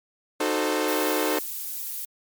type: chord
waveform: sawtooth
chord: D# diminished seventh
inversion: none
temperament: equal with one note detuned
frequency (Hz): 307.2 / 370 / 440 / 523.3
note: D#4 / F#4 / A4 / C5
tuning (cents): -22 / 0 / 0 / 0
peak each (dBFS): -23 / -26 / -24 / -25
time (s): 0.4-1.39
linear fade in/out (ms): 5
type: noise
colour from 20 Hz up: violet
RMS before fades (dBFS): -32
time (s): 0.88-2.05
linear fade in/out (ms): 2
effects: MP3 96 kbps